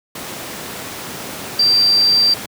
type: tone in noise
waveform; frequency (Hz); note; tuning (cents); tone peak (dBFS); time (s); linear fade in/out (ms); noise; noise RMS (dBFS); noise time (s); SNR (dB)
sine; 4699; D8; 0; -10; 1.59-2.34; 5; pink; -28; 0.15-2.46; +15
effects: high-pass 150 Hz 12 dB/octave